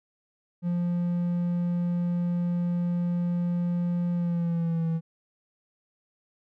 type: tone with pitch glide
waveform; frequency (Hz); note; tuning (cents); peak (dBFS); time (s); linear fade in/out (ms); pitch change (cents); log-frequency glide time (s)
triangle; 174.61 to 163.86; F3 to E3; 0 to -10; -22; 0.62-5.01; 50; -110; 4.13-4.88
effects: none